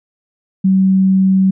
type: tone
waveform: sine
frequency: 190.4 Hz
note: F#3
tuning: 50 cents sharp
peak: -8 dBFS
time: 0.64-1.51 s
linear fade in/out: 10 ms
effects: none